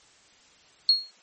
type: tone with exponential decay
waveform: sine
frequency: 4300 Hz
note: C8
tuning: 47 cents sharp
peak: -12 dBFS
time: 0.89-1.11 s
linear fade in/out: 1 ms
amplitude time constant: 47 ms
effects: white hiss -57 dBFS RMS until 1.22 s + MP3 32 kbps